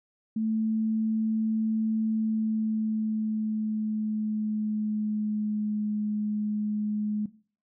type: tone with pitch glide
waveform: sine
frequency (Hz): 220 to 210.7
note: A3 to G#3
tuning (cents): 0 to +25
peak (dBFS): -25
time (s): 0.36-7.26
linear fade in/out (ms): 5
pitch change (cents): -75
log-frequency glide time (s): 2.04-5.9
effects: noise-tail reverb RT60 0.4 s tail -17 dB re dry